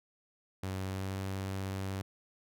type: tone with pitch glide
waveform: sawtooth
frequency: 94.9 to 96.34 Hz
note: F#2 to G2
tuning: +44 to -30 cents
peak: -31 dBFS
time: 0.63-2.02 s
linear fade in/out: 5 ms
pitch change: +26 cents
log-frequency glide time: 0.83-1.14 s
effects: none